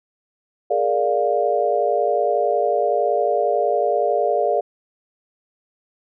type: chord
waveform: sine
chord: Bb dominant seventh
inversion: third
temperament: equal with one note detuned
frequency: 415.3 / 466.2 / 587.3 / 701.7 Hz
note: Ab4 / Bb4 / D5 / F5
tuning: 0 / 0 / 0 / +8 cents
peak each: -23 / -23 / -21 / -21 dBFS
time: 0.7-4.61 s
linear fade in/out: 10 ms
effects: none